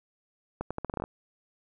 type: accelerating click train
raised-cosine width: 1 ms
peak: -18 dBFS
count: 10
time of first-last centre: 0.61-1.039 s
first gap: 96 ms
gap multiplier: 0.81
effects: none